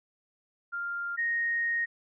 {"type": "tone pair in turn", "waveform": "sine", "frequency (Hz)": [1396.9, 1864.6], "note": ["F6", "A#6"], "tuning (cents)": [0, 0], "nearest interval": "perfect fourth", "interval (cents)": 500, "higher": "second", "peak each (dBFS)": [-31, -26], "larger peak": "second", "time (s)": [[0.72, 1.17], [1.17, 1.86]], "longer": "second", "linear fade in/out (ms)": 20, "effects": []}